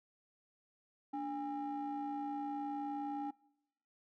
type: ring-modulated tone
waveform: triangle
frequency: 261.6 Hz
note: C4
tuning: in tune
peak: -32 dBFS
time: 1.13-3.31 s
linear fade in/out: 10 ms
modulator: 553 Hz
effects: noise-tail reverb RT60 0.9 s tail -25 dB re dry